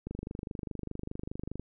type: click train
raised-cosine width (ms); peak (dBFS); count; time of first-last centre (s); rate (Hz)
3; -24; 39; 0.07-1.596; 24.9
effects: none